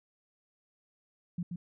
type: tone with echo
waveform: sine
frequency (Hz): 174.61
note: F3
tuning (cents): 0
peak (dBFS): -31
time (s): 1.38-1.43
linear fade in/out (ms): 5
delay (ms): 130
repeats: 1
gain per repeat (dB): -4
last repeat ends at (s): 1.56
effects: none